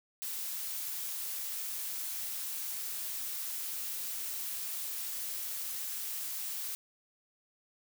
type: noise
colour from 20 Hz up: blue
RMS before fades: -38 dBFS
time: 0.22-6.75 s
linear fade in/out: 0 ms
effects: none